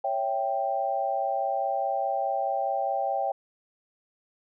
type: chord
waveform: sine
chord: C# diminished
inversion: none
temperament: equal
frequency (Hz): 554.4 / 659.3 / 784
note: C#5 / E5 / G5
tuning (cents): 0 / 0 / 0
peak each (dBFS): -31 / -31 / -27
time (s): 0.04-3.32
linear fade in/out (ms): 5
effects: none